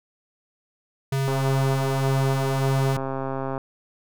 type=tone; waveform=square; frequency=135.7 Hz; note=C#3; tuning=36 cents flat; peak=-22 dBFS; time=1.12-2.97 s; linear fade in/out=5 ms
type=click train; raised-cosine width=1 ms; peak=-15 dBFS; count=309; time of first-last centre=1.28-3.579 s; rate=134 Hz
effects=none